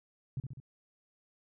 sine tone with echo, 130.81 Hz, C3, in tune, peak -32 dBFS, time 0.37-0.4 s, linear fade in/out 2 ms, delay 67 ms, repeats 3, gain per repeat -4 dB, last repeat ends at 0.601 s, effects none

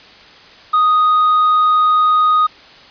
sine tone with tanh clipping, 1244.5 Hz, D#6, in tune, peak -10 dBFS, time 0.73-2.47 s, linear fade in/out 10 ms, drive 2 dB, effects white hiss -41 dBFS RMS until 2.9 s + resampled to 11025 Hz

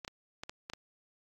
clicks, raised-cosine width 0.2 ms, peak -23 dBFS, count 6, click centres 0.048 / 0.079 / 0.435 / 0.495 / 0.699 / 0.735 s, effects AAC 64 kbps

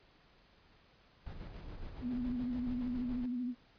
brown noise with tremolo, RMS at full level -44 dBFS, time 1.26-3.26 s, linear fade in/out 5 ms, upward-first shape square, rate 7.1 Hz, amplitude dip 40%
sine tone with vibrato, 246.9 Hz, B3, in tune, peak -34 dBFS, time 2.01-3.55 s, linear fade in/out 50 ms, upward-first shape sine, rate 13 Hz, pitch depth 52 cents each way
effects pink hiss -65 dBFS RMS until 3.78 s + resampled to 11025 Hz

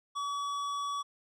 triangle tone with hard clipping, 1138 Hz, C#6, 45 cents sharp, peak -34 dBFS, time 0.15-1.03 s, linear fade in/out 20 ms, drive 15 dB, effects none

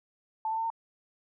sine tone with pitch steps, 880 / 890.2 / 900.6 / 911 Hz, A5 / A5 / A5 / A#5, 0 / +20 / +40 / -40 cents, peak -28 dBFS, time 0.45-0.702 s, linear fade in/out 2 ms, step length 63 ms, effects none

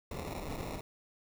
pink noise with sample-and-hold, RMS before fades -40 dBFS, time 0.11-0.81 s, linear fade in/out 5 ms, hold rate 1575 Hz, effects none

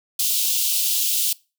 white high-pass noise, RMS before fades -21 dBFS, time 0.19-1.33 s, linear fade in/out 5 ms, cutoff 2800 Hz, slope 48 dB/octave, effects noise-tail reverb RT60 0.3 s tail -23 dB re dry

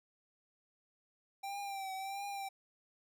square tone with vibrato, 784 Hz, G5, in tune, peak -40 dBFS, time 1.43-2.49 s, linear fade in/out 10 ms, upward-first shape triangle, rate 1.5 Hz, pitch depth 56 cents each way, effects none

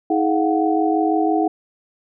sine tone cluster, 318.9 / 421.1 / 703 / 749 Hz, D#4 / G#4 / F5 / F#5, +43 / +24 / +11 / +21 cents, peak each -18 / -23 / -24 / -21 dBFS, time 0.1-1.48 s, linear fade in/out 5 ms, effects none

